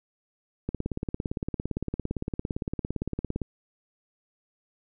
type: click train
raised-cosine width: 3 ms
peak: -16 dBFS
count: 49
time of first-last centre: 0.69-3.417 s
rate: 17.6 Hz
effects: none